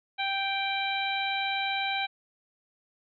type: harmonic tone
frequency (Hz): 784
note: G5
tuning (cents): 0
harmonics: 1 / 2 / 3 / 4 / 5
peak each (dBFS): -31 / -36 / -32 / -37 / -35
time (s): 0.18-2.07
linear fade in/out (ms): 20
effects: none